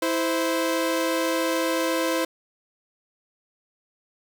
sawtooth tone pair together, 327.6 / 518.4 Hz, E4 / C5, -11 / -16 cents, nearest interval minor sixth, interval 795 cents, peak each -21 dBFS, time 0.02-2.25 s, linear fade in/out 5 ms, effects none

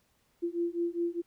sine beating tone pair, 340.3 / 345.2 Hz, F4 / F4, -45 / -20 cents, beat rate 4.9 Hz, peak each -32 / -32 dBFS, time 0.42-1.22 s, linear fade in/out 20 ms, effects pink hiss -71 dBFS RMS until 1.26 s

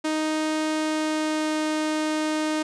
sawtooth tone with pitch glide, 311.1 to 309.1 Hz, D#4 to D#4, 0 to -11 cents, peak -19 dBFS, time 0.04-2.63 s, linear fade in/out 10 ms, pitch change -11 cents, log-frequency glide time 0.71-1.6 s, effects resampled to 22050 Hz + 10-bit

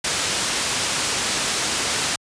white low-pass noise, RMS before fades -23 dBFS, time 0.04-2.16 s, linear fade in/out 5 ms, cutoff 7800 Hz, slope 12 dB/octave, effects high-pass 60 Hz 12 dB/octave + resampled to 22050 Hz

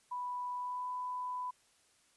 sine tone with pitch glide, 987.8 to 997.5 Hz, B5 to B5, 0 to +17 cents, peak -36 dBFS, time 0.11-1.51 s, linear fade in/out 10 ms, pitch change +17 cents, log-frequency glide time 0.55-0.88 s, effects white hiss -69 dBFS RMS until 2.16 s + resampled to 24000 Hz

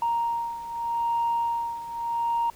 sine beating tone pair, 933 / 933.82 Hz, A#5 / A#5, +1 / +3 cents, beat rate 0.82 Hz, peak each -25 / -29 dBFS, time 0.02-2.5 s, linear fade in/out 2 ms, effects tanh soft clip ceiling -18 dBFS + pink hiss -52 dBFS RMS until 2.55 s

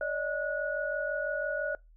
sine tone cluster, 572 / 618 / 1460 Hz, D5 / D#5 / F#6, -46 / -12 / -24 cents, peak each -34 / -34 / -34 dBFS, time 0.01-1.75 s, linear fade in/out 2 ms, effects noise-tail reverb RT60 0.2 s tail -24 dB re dry + added 40 Hz sine -54 dBFS peak until 1.96 s

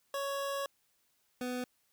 25% pulse tone pair in turn, 556 / 249.4 Hz, C#5 / B3, +5 / +17 cents, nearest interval octave + major second, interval 1388 cents, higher first, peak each -30 / -31 dBFS, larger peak first, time 0.14-0.66 / 1.41-1.64 s, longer first, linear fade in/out 2 ms, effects white hiss -74 dBFS RMS until 1.92 s

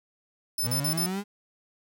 10% pulse tone bursts, 5274 Hz, E8, in tune, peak -20 dBFS, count 4, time 0.58-1.063 s, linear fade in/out 5 ms, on 90 ms, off 41 ms
35% pulse linear sweep, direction up, 110.3 to 207.7 Hz, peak -27 dBFS, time 0.62-1.24 s, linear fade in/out 50 ms
effects none

